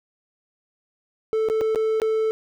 triangle tone with dropouts, 440 Hz, A4, in tune, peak -17 dBFS, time 1.33-2.31 s, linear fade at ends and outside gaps 0 ms, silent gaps 1.487-1.499 / 1.61-1.614 / 1.748-1.758 / 2-2.018 s, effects none

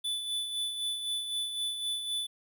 square tone with tremolo, 3484 Hz, A7, 18 cents flat, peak -30 dBFS, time 0.04-2.27 s, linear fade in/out 10 ms, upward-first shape sine, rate 3.9 Hz, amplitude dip 50%, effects none

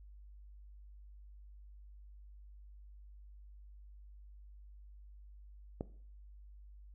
click, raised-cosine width 2 ms, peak -24 dBFS, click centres 5.809 s, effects noise-tail reverb RT60 0.5 s tail -17 dB re dry + added 50 Hz sine -52 dBFS peak until 6.94 s

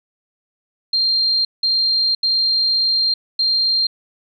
sine tone bursts at uneven times, 4186 Hz, C8, in tune, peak -14 dBFS, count 4, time 0.93-1.45 / 1.63-2.15 / 2.23-3.14 / 3.39-3.87 s, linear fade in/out 5 ms, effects none

